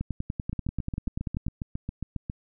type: two click trains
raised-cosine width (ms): 5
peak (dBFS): -19 / -17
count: 14 / 16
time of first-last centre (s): 0.53-2.299 / 0.01-1.466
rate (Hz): 7.35 / 10.3
effects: none